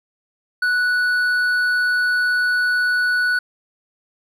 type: tone with hard clipping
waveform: triangle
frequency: 1477 Hz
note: F#6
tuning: 3 cents flat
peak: -17 dBFS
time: 0.62-3.39 s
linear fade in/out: 5 ms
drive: 8 dB
effects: none